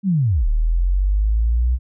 sine linear two-way sweep, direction down then up, 206.1 to 36.93 to 62.8 Hz, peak -14 dBFS, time 0.03-1.79 s, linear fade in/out 50 ms, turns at 0.47 s, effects none

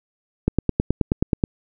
click train, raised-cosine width 3 ms, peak -4 dBFS, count 10, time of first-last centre 0.48-1.438 s, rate 9.39 Hz, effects none

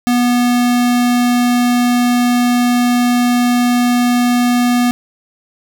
square tone, 243.9 Hz, B3, 21 cents flat, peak -11 dBFS, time 0.07-4.91 s, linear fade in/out 0 ms, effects none

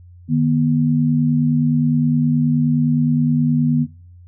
sine tone pair together, 152.5 / 242.1 Hz, D#3 / B3, -34 / -34 cents, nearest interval minor sixth, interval 800 cents, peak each -16 dBFS, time 0.28-3.87 s, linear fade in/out 50 ms, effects noise-tail reverb RT60 0.5 s tail -21 dB re dry + added 88 Hz sine -40 dBFS peak until 4.27 s

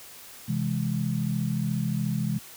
sine chord, C augmented, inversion none, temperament equal, 130.81 / 164.81 / 207.7 Hz, C3 / E3 / G#3, 0 / 0 / 0 cents, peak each -29 dBFS, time 0.48-2.39 s, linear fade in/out 10 ms, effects white hiss -46 dBFS RMS until 2.56 s

